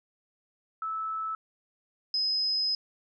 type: tone pair in turn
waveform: sine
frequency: 1308 / 5068 Hz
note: E6 / D#8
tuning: -14 / +31 cents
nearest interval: octave + major seventh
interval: 2345 cents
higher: second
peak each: -30 / -25 dBFS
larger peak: second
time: 0.82-1.35 / 2.14-2.75 s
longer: second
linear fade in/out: 2 ms
effects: none